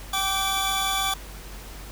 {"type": "tone cluster", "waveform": "sawtooth", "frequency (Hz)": [774, 1166, 3452], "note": ["G5", "D6", "A7"], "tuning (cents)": [-22, -13, -34], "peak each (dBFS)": -24, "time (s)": [0.13, 1.14], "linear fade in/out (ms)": 5, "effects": ["added 48 Hz sine -39 dBFS peak until 1.91 s", "pink hiss -43 dBFS RMS until 1.91 s"]}